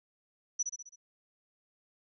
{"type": "tone with echo", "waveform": "sine", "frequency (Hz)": 5920, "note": "F#8", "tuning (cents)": 0, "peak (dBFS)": -27, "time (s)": [0.59, 0.63], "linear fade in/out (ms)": 10, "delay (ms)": 66, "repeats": 5, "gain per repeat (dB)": -5, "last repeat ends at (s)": 0.96, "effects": []}